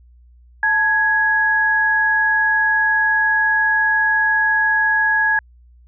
sine tone pair together, 880 / 1665.7 Hz, A5 / G#6, 0 / +5 cents, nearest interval major seventh, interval 1105 cents, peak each -21 / -14 dBFS, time 0.63-5.39 s, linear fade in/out 2 ms, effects added 60 Hz sine -45 dBFS peak until 5.87 s

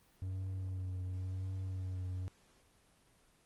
triangle tone with vibrato, 93.3 Hz, F#2, 15 cents sharp, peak -35 dBFS, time 0.22-2.28 s, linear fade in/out 0 ms, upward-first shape triangle, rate 0.94 Hz, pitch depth 32 cents each way, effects pink hiss -68 dBFS RMS until 3.45 s + Opus 24 kbps

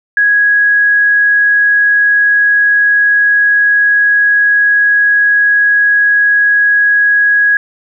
sine tone, 1661.2 Hz, G#6, in tune, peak -6 dBFS, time 0.17-7.57 s, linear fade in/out 2 ms, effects none

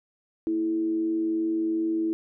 sine tone with frequency modulation, 327 Hz, E4, 14 cents flat, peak -23 dBFS, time 0.47-2.13 s, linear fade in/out 0 ms, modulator 97.3 Hz, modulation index 0.29, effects none

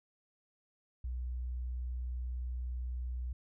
sine tone, 61.74 Hz, B1, in tune, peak -35 dBFS, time 1.04-3.33 s, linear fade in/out 5 ms, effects none

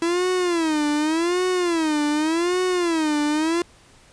45% pulse tone with vibrato, 329.6 Hz, E4, in tune, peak -19 dBFS, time 0.02-3.62 s, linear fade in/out 2 ms, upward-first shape sine, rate 0.86 Hz, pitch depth 190 cents each way, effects pink hiss -52 dBFS RMS until 4.12 s + resampled to 22050 Hz

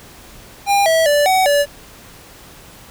square tone with pitch steps, 803 / 650 / 584 / 752 / 576 Hz, G5 / E5 / D5 / F#5 / D5, +41 / -24 / -10 / +28 / -34 cents, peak -12 dBFS, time 0.66-1.66 s, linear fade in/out 50 ms, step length 200 ms, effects pink hiss -41 dBFS RMS until 2.9 s

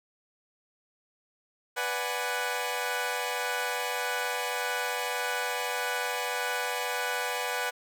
15% pulse chord, G# half-diminished seventh, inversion first, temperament equal, 493.9 / 587.3 / 740 / 830.6 Hz, B4 / D5 / F#5 / G#5, 0 / 0 / 0 / 0 cents, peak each -27 / -31 / -28 / -29 dBFS, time 1.76-7.71 s, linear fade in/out 20 ms, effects none

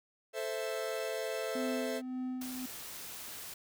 45% pulse chord, A minor, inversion none, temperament equal, 440 / 523.3 / 659.3 Hz, A4 / C5 / E5, 0 / 0 / 0 cents, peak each -39 dBFS, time 0.33-2.02 s, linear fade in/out 50 ms
triangle tone with tremolo, 255.1 Hz, C4, 44 cents flat, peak -32 dBFS, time 1.55-2.66 s, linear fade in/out 5 ms, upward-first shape sine, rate 1.8 Hz, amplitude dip 50%
white noise, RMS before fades -45 dBFS, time 2.41-3.54 s, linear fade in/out 5 ms
effects none

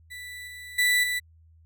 35% pulse tone with level steps, 1975.5 Hz, B6, in tune, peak -36 / -38 / -18 / -24 dBFS, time 0.1-1.2 s, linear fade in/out 20 ms, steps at 0.47 / 0.78 / 1.03 s, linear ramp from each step 10 ms, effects added 81 Hz sine -53 dBFS peak until 1.65 s

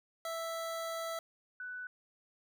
25% pulse / sine tone pair in turn, 659.3 / 1491.2 Hz, E5 / F#6, 0 / +13 cents, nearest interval octave + major second, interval 1413 cents, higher second, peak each -33 / -40 dBFS, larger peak first, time 0.25-1.19 / 1.6-1.87 s, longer first, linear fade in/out 2 ms, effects none

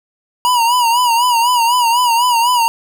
square tone with vibrato, 957 Hz, A#5, 45 cents sharp, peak -11 dBFS, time 0.45-2.68 s, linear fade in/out 0 ms, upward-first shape sine, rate 4 Hz, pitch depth 80 cents each way, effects none

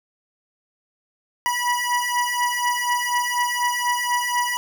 25% pulse beating tone pair, 972 / 976.1 Hz, B5 / B5, -28 / -21 cents, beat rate 4.1 Hz, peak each -20 / -19 dBFS, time 1.46-4.57 s, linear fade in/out 0 ms, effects none

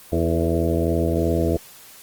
harmonic tone with a mistuned harmonic, 82.8 Hz, E2, 8 cents sharp, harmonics 1 / 2 / 3 / 4 / 5 / 6 / 7 / 8, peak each -23 / -26 / -27 / -24 / -27 / -27 / -30 / -28 dBFS, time 0.12-1.57 s, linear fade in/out 5 ms, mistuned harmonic 5, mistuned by +44 cents, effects white hiss -45 dBFS RMS until 2.02 s + Opus 24 kbps

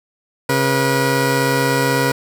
15% pulse tone pair together, 135.68 / 483.5 Hz, C#3 / B4, -37 / -37 cents, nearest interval octave + minor seventh, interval 2200 cents, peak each -11 dBFS, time 0.49-2.12 s, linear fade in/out 5 ms, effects none

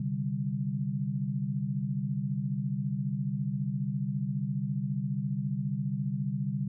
sine chord, C suspended second, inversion none, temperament equal with one note detuned, 132.18 / 146.83 / 196 Hz, C3 / D3 / G3, +18 / 0 / 0 cents, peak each -33 dBFS, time 0-6.68 s, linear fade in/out 5 ms, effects none

